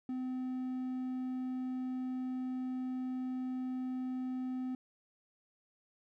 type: tone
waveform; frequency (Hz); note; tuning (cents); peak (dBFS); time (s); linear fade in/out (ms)
triangle; 255.8; C4; -39; -33; 0.09-4.75; 2
effects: none